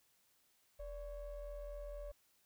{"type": "ring-modulated tone", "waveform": "triangle", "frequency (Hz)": 270, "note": "C#4", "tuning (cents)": -45, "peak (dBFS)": -39, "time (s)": [0.79, 2.12], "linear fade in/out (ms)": 10, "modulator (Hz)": 312, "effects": ["white hiss -74 dBFS RMS until 2.45 s"]}